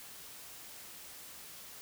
silence, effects white hiss -50 dBFS RMS until 1.81 s

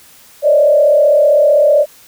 sine tone with frequency modulation, 590 Hz, D5, 8 cents sharp, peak -6 dBFS, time 0.42-1.86 s, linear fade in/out 50 ms, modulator 35.6 Hz, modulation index 1, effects white hiss -43 dBFS RMS until 2.07 s

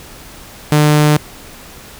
sawtooth tone, 150 Hz, D3, 37 cents sharp, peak -4 dBFS, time 0.72-1.17 s, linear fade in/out 2 ms, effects pink hiss -36 dBFS RMS until 1.99 s

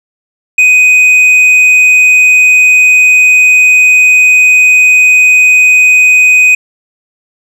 sine tone with tanh clipping, 2500 Hz, D#7, 8 cents sharp, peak -3 dBFS, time 0.58-6.55 s, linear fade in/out 5 ms, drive 5 dB, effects none

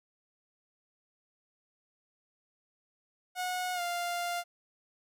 sawtooth tone with pitch glide, 729 to 698.1 Hz, F#5 to F5, -26 to -1 cents, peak -28 dBFS, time 3.35-4.44 s, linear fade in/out 50 ms, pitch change -75 cents, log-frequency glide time 3.74-3.81 s, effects none

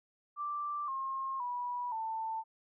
sine tone with pitch steps, 1174.7 / 1071 / 976.5 / 890.3 Hz, D6 / C6 / B5 / A5, 0 / +40 / -20 / +20 cents, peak -34 dBFS, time 0.36-2.44 s, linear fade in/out 50 ms, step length 520 ms, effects none

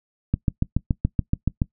click train, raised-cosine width 5 ms, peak -7 dBFS, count 10, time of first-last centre 0.34-1.618 s, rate 7.04 Hz, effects noise-tail reverb RT60 0.1 s tail -21 dB re dry

